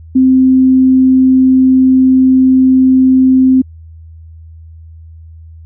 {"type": "tone", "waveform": "sine", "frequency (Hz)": 260, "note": "C4", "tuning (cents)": -11, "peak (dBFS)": -4, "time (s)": [0.15, 3.62], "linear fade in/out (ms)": 10, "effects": ["added 81 Hz sine -31 dBFS peak until 5.65 s"]}